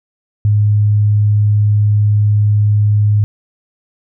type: tone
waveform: sine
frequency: 104.5 Hz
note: G#2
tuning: 11 cents sharp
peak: -8 dBFS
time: 0.45-3.24 s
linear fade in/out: 0 ms
effects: none